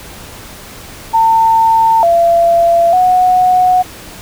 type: tone with pitch steps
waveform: sine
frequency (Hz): 900 / 680 / 733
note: A5 / F5 / F#5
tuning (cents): +39 / -46 / -16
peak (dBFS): -6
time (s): 1.13-3.83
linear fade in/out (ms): 20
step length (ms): 900
effects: pink hiss -32 dBFS RMS until 4.21 s